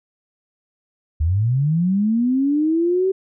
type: linear sweep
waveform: sine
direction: up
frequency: 72.3 to 387 Hz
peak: -15 dBFS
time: 1.2-3.12 s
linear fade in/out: 10 ms
effects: none